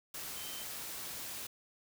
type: tone in noise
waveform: sine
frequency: 3101 Hz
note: G7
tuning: 19 cents flat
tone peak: -49 dBFS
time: 0.36-0.64 s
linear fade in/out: 5 ms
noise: white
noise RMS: -43 dBFS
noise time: 0.14-1.47 s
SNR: -9 dB
effects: none